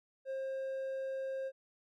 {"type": "tone with hard clipping", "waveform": "sine", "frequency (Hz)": 533, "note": "C5", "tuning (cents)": 32, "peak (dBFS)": -37, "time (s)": [0.25, 1.52], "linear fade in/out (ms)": 50, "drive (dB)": 3, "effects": []}